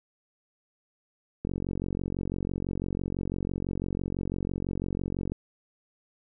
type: click train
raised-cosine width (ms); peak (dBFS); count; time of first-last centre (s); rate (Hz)
3; -18; 179; 1.45-5.32; 46
effects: none